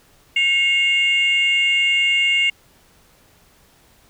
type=tone pair together; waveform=sine; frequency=2171 / 2800 Hz; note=C#7 / F7; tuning=-37 / +4 cents; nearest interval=major third; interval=441 cents; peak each=-16 dBFS; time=0.36-2.5 s; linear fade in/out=5 ms; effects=tanh soft clip ceiling -9 dBFS + pink hiss -54 dBFS RMS until 4.09 s